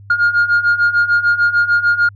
sine beating tone pair, 1415 / 1421.7 Hz, F6 / F6, +22 / +30 cents, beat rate 6.7 Hz, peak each -14 / -11 dBFS, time 0.1-2.09 s, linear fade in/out 5 ms, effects tanh soft clip ceiling -7 dBFS + added 100 Hz sine -36 dBFS peak until 2.15 s

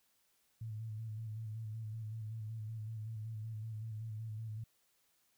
sine tone with vibrato, 110 Hz, A2, in tune, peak -40 dBFS, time 0.61-4.64 s, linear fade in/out 5 ms, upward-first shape square, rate 5.3 Hz, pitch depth 38 cents each way, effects white hiss -75 dBFS RMS until 5.37 s

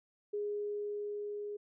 sine tone with level ramp, 413.6 Hz, G#4, 7 cents flat, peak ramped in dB -33 to -38 dBFS, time 0.33-1.57 s, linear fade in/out 10 ms, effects none

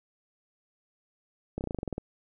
slowing click train, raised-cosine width 2 ms, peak -19 dBFS, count 11, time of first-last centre 1.58-1.981 s, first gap 29 ms, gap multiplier 1.07, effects none

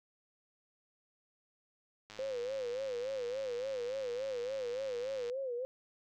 click train, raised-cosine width 0.2 ms, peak -32 dBFS, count 340, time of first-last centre 2.1-5.298 s, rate 106 Hz
sine tone with vibrato, 510 Hz, C5, 44 cents flat, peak -35 dBFS, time 2.19-5.65 s, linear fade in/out 0 ms, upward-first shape sine, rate 3.5 Hz, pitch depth 120 cents each way
effects none

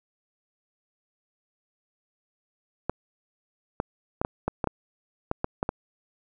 clicks, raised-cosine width 1 ms, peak -11 dBFS, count 11, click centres 2.896 / 3.801 / 4.215 / 4.249 / 4.48 / 4.642 / 4.673 / 5.314 / 5.444 / 5.629 / 5.691 s, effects none

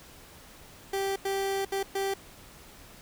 30% pulse tone bursts at uneven times, 391.1 Hz, G4, 4 cents flat, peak -25 dBFS, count 4, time 0.93-1.16 / 1.25-1.65 / 1.72-1.83 / 1.95-2.14 s, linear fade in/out 5 ms, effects pink hiss -51 dBFS RMS until 3.01 s

